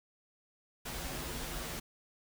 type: noise with comb filter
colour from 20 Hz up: pink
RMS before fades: -40 dBFS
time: 0.85-1.8 s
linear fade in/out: 10 ms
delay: 10 ms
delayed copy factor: -0.95
effects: none